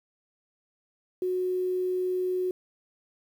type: tone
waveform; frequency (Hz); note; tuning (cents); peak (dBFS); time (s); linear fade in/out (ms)
sine; 366.8; F#4; -15; -25; 1.22-2.51; 2
effects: 9-bit